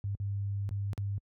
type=tone with dropouts; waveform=sine; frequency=100 Hz; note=G2; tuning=35 cents sharp; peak=-30 dBFS; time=0.04-1.18 s; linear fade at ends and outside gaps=0 ms; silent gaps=0.15-0.2 / 0.691-0.71 / 0.932-0.978 s; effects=high-pass 60 Hz 12 dB/octave